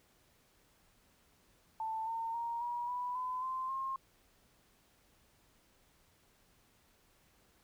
sine tone with pitch steps, 886 / 909.9 / 934.4 / 959.5 / 985.4 / 1011.9 / 1039.1 / 1067.1 Hz, A5 / A#5 / A#5 / A#5 / B5 / B5 / C6 / C6, +12 / -42 / +4 / +50 / -4 / +42 / -12 / +34 cents, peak -35 dBFS, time 1.8-3.96 s, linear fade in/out 2 ms, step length 270 ms, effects pink hiss -69 dBFS RMS until 7.63 s

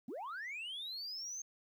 sine linear sweep, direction up, 196 to 6400 Hz, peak -39 dBFS, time 0.08-1.42 s, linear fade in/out 5 ms, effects tanh soft clip ceiling -39 dBFS + 12-bit

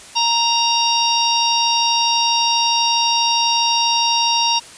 harmonic tone, 932.3 Hz, A#5, in tune, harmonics 1 / 3 / 4 / 5 / 6, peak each -18 / -21 / -22 / -24 / -20 dBFS, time 0.15-4.6 s, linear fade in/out 20 ms, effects white hiss -39 dBFS RMS until 4.77 s + resampled to 22050 Hz

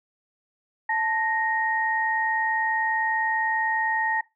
sine tone pair together, 880 / 1864.7 Hz, A5 / A#6, 0 / 0 cents, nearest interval octave + minor second, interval 1300 cents, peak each -25 dBFS, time 0.89-4.21 s, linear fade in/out 5 ms, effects noise-tail reverb RT60 0.2 s tail -19 dB re dry

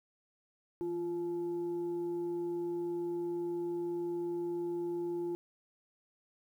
sine tone with frequency modulation, 347.1 Hz, F4, 11 cents flat, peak -33 dBFS, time 0.81-5.35 s, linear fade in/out 0 ms, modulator 512 Hz, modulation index 0.28, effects 11-bit

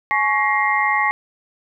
sine tone cluster, 845 / 1111 / 1902 / 2100 Hz, G#5 / C#6 / A#6 / C7, +30 / +4 / +34 / +6 cents, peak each -21 dBFS, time 0.11-1.11 s, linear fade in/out 0 ms, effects none

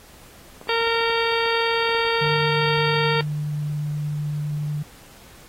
clicks, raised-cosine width 1 ms, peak -27 dBFS, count 12, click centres 0.614 / 0.672 / 0.813 / 0.873 / 1.007 / 1.1 / 1.323 / 1.461 / 1.892 / 1.949 / 2.051 / 2.267 s
harmonic tone, 460 Hz, A#4, 23 cents flat, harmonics 1 / 2 / 3 / 4 / 5 / 6 / 7 / 8 / 10, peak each -23 / -26 / -28 / -29 / -30 / -31 / -31 / -32 / -33 dBFS, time 0.69-3.21 s, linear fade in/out 2 ms
sine tone with pitch glide, 149.7 to 148.67 Hz, D3 to D3, +33 to +22 cents, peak -23 dBFS, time 2.21-4.83 s, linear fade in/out 10 ms, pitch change -11 cents, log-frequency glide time 3.3-3.53 s
effects pink hiss -48 dBFS RMS until 5.48 s + AAC 48 kbps

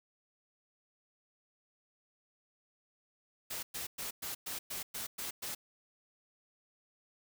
white noise bursts, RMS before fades -40 dBFS, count 9, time 3.5-5.55 s, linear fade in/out 10 ms, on 130 ms, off 110 ms, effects none

